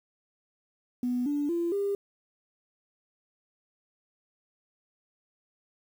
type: tone with pitch steps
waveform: sine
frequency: 246.9 / 290.2 / 341.2 / 401.1 Hz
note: B3 / D4 / F4 / G4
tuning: 0 / -21 / -40 / +40 cents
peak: -25 dBFS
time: 1.03-1.95 s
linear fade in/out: 2 ms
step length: 230 ms
effects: tanh soft clip ceiling -21 dBFS + 9-bit